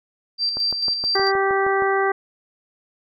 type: tone with tremolo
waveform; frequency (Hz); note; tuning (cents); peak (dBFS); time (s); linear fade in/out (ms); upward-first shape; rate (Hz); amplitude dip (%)
sine; 4699; D8; 0; -18; 0.38-1.32; 50; square; 4.5; 45
type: click train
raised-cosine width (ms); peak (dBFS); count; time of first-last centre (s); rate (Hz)
1; -18; 9; 0.57-1.822; 6.39
type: harmonic tone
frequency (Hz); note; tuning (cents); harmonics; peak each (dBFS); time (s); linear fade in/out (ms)
390; G4; -9; 1 / 2 / 3 / 4 / 5; -20 / -23 / -25 / -26 / -27; 1.15-2.12; 5
effects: none